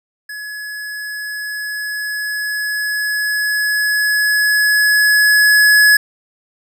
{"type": "tone with level ramp", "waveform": "square", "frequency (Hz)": 1694, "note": "G#6", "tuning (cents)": 34, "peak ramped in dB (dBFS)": [-27, -7], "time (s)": [0.29, 5.97], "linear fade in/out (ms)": 5, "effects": []}